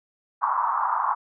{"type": "band-pass noise", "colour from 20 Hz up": "pink", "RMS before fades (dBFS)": -24, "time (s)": [0.41, 1.15], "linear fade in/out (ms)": 20, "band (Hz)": [900, 1200], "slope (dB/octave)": 48, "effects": []}